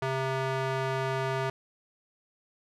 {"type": "tone with band-pass filter", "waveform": "square", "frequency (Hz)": 132.8, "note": "C3", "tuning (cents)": 26, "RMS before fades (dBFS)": -30, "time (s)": [0.02, 1.5], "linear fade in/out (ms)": 5, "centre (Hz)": 1000, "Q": 0.61, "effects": []}